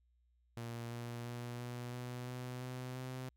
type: tone with pitch steps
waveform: sawtooth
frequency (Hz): 117.5 / 119 / 120.52 / 122.07 / 123.63 / 125.21 / 126.81 / 128.43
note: A#2 / A#2 / B2 / B2 / B2 / B2 / B2 / C3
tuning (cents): +14 / +36 / -42 / -20 / +2 / +24 / +46 / -32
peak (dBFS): -38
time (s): 0.57-3.29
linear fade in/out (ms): 0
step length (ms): 340
effects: added 60 Hz sine -70 dBFS peak until 3.36 s